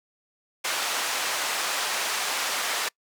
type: band-pass noise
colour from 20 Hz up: pink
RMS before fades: -28 dBFS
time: 0.64-2.89 s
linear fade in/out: 10 ms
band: 850 to 9600 Hz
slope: 12 dB/octave
effects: noise-tail reverb RT60 0.1 s tail -26 dB re dry